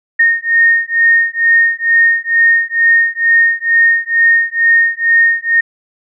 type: beating tone pair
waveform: sine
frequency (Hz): 1843 / 1845.2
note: A#6 / A#6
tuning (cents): -20 / -18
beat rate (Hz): 2.2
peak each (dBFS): -11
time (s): 0.19-5.61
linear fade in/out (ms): 10
effects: none